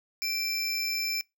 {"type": "tone pair together", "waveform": "square", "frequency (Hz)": [2349, 5273], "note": ["D7", "E8"], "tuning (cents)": [0, 0], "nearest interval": "octave + major second", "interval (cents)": 1400, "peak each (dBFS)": [-33, -31], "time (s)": [0.22, 1.21], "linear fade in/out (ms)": 0, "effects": ["noise-tail reverb RT60 0.2 s tail -24 dB re dry"]}